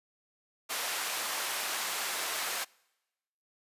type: high-pass noise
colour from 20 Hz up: pink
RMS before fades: -34 dBFS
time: 0.69-2.65 s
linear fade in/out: 20 ms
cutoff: 840 Hz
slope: 12 dB/octave
effects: noise-tail reverb RT60 1.0 s tail -26 dB re dry + resampled to 32000 Hz